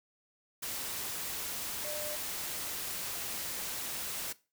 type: tone in noise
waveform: sine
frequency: 599 Hz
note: D5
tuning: 34 cents sharp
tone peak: -40 dBFS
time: 1.84-2.16 s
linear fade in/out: 10 ms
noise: white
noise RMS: -38 dBFS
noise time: 0.62-4.33 s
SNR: -5 dB
effects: noise-tail reverb RT60 0.3 s tail -19 dB re dry